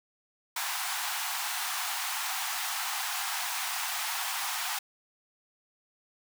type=high-pass noise; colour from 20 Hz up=pink; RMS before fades=-33 dBFS; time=0.56-4.79 s; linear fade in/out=5 ms; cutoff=720 Hz; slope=96 dB/octave; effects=none

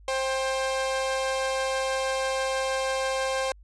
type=tone pair together; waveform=sawtooth; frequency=529.4 / 791 Hz; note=C5 / G5; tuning=+20 / +15 cents; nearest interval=perfect fifth; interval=695 cents; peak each=-22 / -29 dBFS; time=0.08-3.52 s; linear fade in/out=2 ms; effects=added 50 Hz sine -48 dBFS peak until 3.63 s + resampled to 22050 Hz

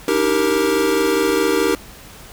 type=chord; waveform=square; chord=Eb major seventh; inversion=third; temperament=equal with one note detuned; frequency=293.7 / 318.4 / 392 / 466.2 Hz; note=D4 / Eb4 / G4 / Bb4; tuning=0 / +40 / 0 / 0 cents; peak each=-25 / -22 / -20 / -20 dBFS; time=0.08-1.75 s; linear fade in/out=2 ms; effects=added 50 Hz sine -45 dBFS peak until 2.32 s + pink hiss -40 dBFS RMS until 2.32 s

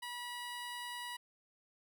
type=tone; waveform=15% pulse; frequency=970 Hz; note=B5; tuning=31 cents flat; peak=-35 dBFS; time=0.02-1.17 s; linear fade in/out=10 ms; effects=none

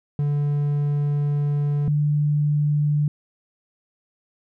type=tone pair in turn; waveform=triangle / sine; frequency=145.3 / 147.84 Hz; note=D3 / D3; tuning=-18 / +12 cents; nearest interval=unison; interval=30 cents; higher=second; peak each=-17 dBFS; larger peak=neither; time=0.19-1.88 / 1.88-3.08 s; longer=first; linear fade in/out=2 ms; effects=none

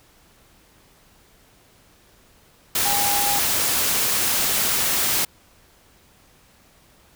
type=tone in noise; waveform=sine; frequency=812 Hz; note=G#5; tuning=39 cents flat; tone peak=-24 dBFS; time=2.85-3.39 s; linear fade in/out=5 ms; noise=white; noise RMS=-21 dBFS; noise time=2.75-5.25 s; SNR=-6 dB; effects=pink hiss -55 dBFS RMS until 7.15 s

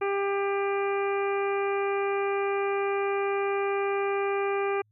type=harmonic tone; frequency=397.8 Hz; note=G4; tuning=25 cents sharp; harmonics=1 / 2 / 3 / 4 / 5 / 6 / 7; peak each=-26 / -33 / -34 / -40 / -42 / -37 / -49 dBFS; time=0.01-4.82 s; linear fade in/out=10 ms; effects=added 106 Hz sine -64 dBFS peak until 4.91 s

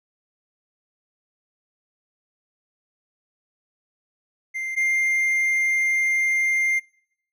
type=tone pair in turn; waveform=triangle; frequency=2093 / 2104 Hz; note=C7 / C7; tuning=0 / +9 cents; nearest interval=unison; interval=9 cents; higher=second; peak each=-24 / -17 dBFS; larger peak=second; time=4.54-4.76 / 4.76-6.8 s; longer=second; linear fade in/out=20 ms; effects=noise-tail reverb RT60 0.8 s tail -26 dB re dry

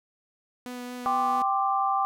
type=tone with vibrato; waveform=sawtooth; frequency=247.1 Hz; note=B3; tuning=1 cent sharp; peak=-31 dBFS; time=0.66-1.42 s; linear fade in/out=0 ms; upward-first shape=sine; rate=4.4 Hz; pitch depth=9 cents each way
type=chord; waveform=sine; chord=G suspended fourth; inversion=none; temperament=equal with one note detuned; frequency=784 / 1046.5 / 1178.1 Hz; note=G5 / C6 / D6; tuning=0 / 0 / +5 cents; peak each=-25 / -31 / -26 dBFS; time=1.06-2.05 s; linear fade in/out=0 ms
effects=none

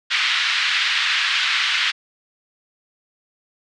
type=band-pass noise; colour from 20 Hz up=white; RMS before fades=-20 dBFS; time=0.1-1.92 s; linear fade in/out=20 ms; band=1400 to 3700 Hz; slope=24 dB/octave; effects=resampled to 22050 Hz

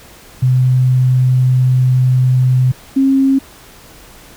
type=tone pair in turn; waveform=sine; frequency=127.8 / 269.6 Hz; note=C3 / C#4; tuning=-40 / -48 cents; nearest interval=octave + minor second; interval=1292 cents; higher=second; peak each=-8 dBFS; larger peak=neither; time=0.42-2.72 / 2.96-3.39 s; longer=first; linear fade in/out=10 ms; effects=pink hiss -40 dBFS RMS until 4.36 s

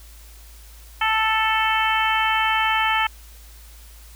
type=harmonic tone; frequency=440 Hz; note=A4; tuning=in tune; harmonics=2 / 3 / 4 / 5 / 6 / 7; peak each=-22 / -24 / -25 / -26 / -27 / -27 dBFS; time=1.01-3.07 s; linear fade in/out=5 ms; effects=added 55 Hz sine -42 dBFS peak until 4.15 s + white hiss -49 dBFS RMS until 4.15 s

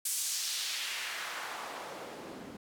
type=noise with band-pass filter sweep; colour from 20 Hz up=white; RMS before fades=-38 dBFS; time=0.05-2.57 s; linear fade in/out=5 ms; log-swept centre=9000 to 220 Hz; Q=1.2; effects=none

